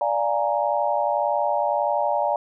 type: chord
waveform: sine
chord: Bb dominant seventh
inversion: first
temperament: equal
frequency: 587.3 / 698.5 / 830.6 / 932.3 Hz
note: D5 / F5 / Ab5 / Bb5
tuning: 0 / 0 / 0 / 0 cents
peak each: -24 / -26 / -25 / -26 dBFS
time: 0.01-2.36 s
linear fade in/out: 2 ms
effects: none